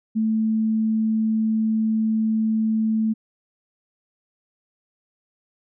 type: tone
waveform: sine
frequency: 220 Hz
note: A3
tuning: in tune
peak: -18 dBFS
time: 0.15-3.14 s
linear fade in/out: 20 ms
effects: none